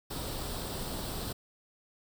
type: noise with comb filter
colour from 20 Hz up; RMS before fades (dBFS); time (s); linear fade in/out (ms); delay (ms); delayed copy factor
pink; -37; 0.1-1.33; 10; 0.23; +0.55
effects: none